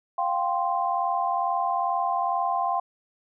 sine chord, F suspended second, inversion none, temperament equal with one note detuned, 701.7 / 784 / 1046.5 Hz, F5 / G5 / C6, +8 / 0 / 0 cents, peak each -27 dBFS, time 0.18-2.8 s, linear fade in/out 5 ms, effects none

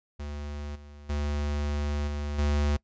square tone with level steps, 73.1 Hz, D2, 7 cents flat, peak -35 / -46 / -28 / -31 / -24 dBFS, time 0.19-2.77 s, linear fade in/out 10 ms, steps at 0.75 / 1.09 / 2.07 / 2.38 s, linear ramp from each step 10 ms, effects noise-tail reverb RT60 0.1 s tail -22 dB re dry + resampled to 16000 Hz

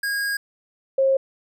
square / sine tone pair in turn, 1634 / 536.8 Hz, G#6 / C5, -29 / +44 cents, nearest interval octave + perfect fifth, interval 1927 cents, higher first, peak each -23 / -15 dBFS, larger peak second, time 0.03-0.37 / 0.98-1.17 s, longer first, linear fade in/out 5 ms, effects none

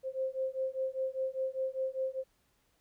sine beating tone pair, 523.3 / 528.3 Hz, C5 / C5, 0 / +17 cents, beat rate 5 Hz, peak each -35 / -35 dBFS, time 0.03-2.24 s, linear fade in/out 50 ms, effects pink hiss -73 dBFS RMS until 2.8 s

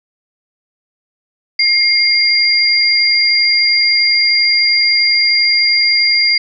sine tone pair together, 2129 / 4779 Hz, C7 / D8, +30 / +29 cents, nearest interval octave + major second, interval 1399 cents, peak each -13 / -11 dBFS, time 1.59-6.38 s, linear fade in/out 5 ms, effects none

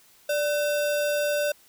sine tone with sample-and-hold, 587.3 Hz, D5, in tune, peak -22 dBFS, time 0.29-1.52 s, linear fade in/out 5 ms, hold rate 2100 Hz, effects white hiss -57 dBFS RMS until 1.68 s

